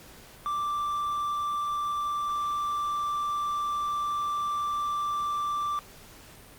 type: tone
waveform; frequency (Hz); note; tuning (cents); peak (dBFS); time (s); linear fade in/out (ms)
triangle; 1174.7; D6; 0; -25; 0.46-5.79; 0
effects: pink hiss -50 dBFS RMS until 6.58 s + Opus 48 kbps